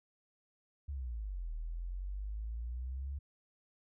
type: exponential two-way sweep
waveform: sine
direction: down then up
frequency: 73.42 to 38.93 to 71.1 Hz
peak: -37 dBFS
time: 0.88-3.19 s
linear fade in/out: 10 ms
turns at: 1.53 s
effects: none